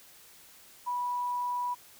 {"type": "tone", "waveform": "sine", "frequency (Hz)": 980, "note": "B5", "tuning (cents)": -14, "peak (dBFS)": -29, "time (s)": [0.86, 1.75], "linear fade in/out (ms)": 20, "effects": ["white hiss -55 dBFS RMS until 1.99 s"]}